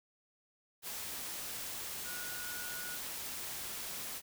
sine tone in noise, 1453 Hz, F#6, 32 cents flat, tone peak -45 dBFS, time 2.03-2.99 s, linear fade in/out 50 ms, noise white, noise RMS -42 dBFS, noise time 0.82-4.22 s, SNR -6 dB, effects none

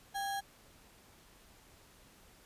sine tone with sample-and-hold, 791 Hz, G5, 15 cents sharp, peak -34 dBFS, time 0.14-0.41 s, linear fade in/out 20 ms, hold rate 2450 Hz, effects pink hiss -61 dBFS RMS until 2.45 s + resampled to 32000 Hz

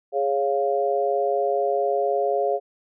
sine chord, Db major, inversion second, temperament equal, 415.3 / 554.4 / 698.5 Hz, Ab4 / Db5 / F5, 0 / 0 / 0 cents, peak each -24 dBFS, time 0.12-2.6 s, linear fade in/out 50 ms, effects none

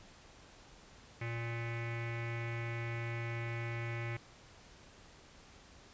square tone with low-pass filter, 116.6 Hz, A#2, 1 cent sharp, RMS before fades -39 dBFS, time 1.21-4.17 s, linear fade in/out 5 ms, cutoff 2200 Hz, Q 6.2, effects pink hiss -58 dBFS RMS until 5.93 s + resampled to 16000 Hz

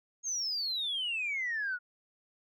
sine exponential sweep, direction down, 6610 to 1424 Hz, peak -30 dBFS, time 0.23-1.79 s, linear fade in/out 50 ms, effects tanh soft clip ceiling -27 dBFS

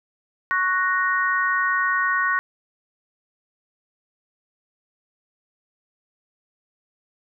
sine chord, F# major, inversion second, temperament equal, 1108.7 / 1480 / 1864.7 Hz, C#6 / F#6 / A#6, 0 / 0 / 0 cents, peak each -23 dBFS, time 0.51-2.39 s, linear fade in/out 0 ms, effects none

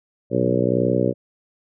harmonic tone with a mistuned harmonic, 61.74 Hz, B1, in tune, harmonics 2 / 3 / 4 / 5 / 6 / 7 / 8 / 9, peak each -25 / -25 / -25 / -25 / -25 / -25 / -25 / -25 dBFS, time 0.3-1.14 s, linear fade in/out 50 ms, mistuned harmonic 2, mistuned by -38 cents, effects none

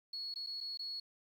sine tone with dropouts, 4354 Hz, C#8, 32 cents flat, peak -39 dBFS, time 0.13-1 s, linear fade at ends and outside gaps 5 ms, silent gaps 0.341-0.358 / 0.464-0.469 / 0.605-0.609 / 0.774-0.792 s, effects 11-bit

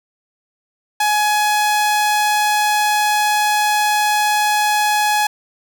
sawtooth tone, 841 Hz, G#5, 22 cents sharp, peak -10 dBFS, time 1-5.27 s, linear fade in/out 5 ms, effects none

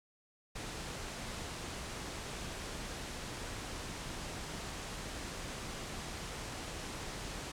pink low-pass noise, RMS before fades -43 dBFS, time 0.55-7.52 s, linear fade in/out 10 ms, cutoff 9200 Hz, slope 24 dB/octave, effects none

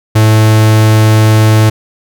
45% pulse tone, 108.9 Hz, A2, 17 cents flat, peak -4 dBFS, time 0.15-1.7 s, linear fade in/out 10 ms, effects none

